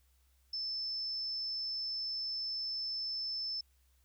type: tone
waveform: sine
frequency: 5274 Hz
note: E8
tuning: in tune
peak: -35 dBFS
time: 0.53-3.61 s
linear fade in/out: 5 ms
effects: added 65 Hz sine -67 dBFS peak until 4.04 s + white hiss -75 dBFS RMS until 4.04 s